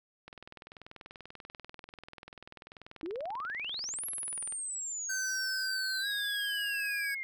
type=click train; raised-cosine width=0.3 ms; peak=-31 dBFS; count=88; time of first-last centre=0.28-4.524 s; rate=20.5 Hz
type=exponential two-way sweep; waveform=sine; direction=up then down; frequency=305.6 to 11350 to 2090 Hz; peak=-35 dBFS; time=3.03-7.23 s; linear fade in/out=0 ms; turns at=4.06 s
type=tone with pitch glide; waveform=square; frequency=1537 to 1647.3 Hz; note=G6 to G#6; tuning=-35 to -15 cents; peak=-34 dBFS; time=5.09-7.15 s; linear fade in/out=10 ms; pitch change=+120 cents; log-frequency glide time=6-6.07 s
effects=none